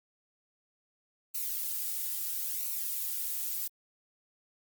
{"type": "noise with flanger", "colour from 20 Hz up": "violet", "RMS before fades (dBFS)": -34, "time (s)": [1.34, 3.68], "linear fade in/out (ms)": 10, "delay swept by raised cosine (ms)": [0.58, 2.58], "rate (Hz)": 0.75, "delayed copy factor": -0.5, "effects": ["Opus 48 kbps"]}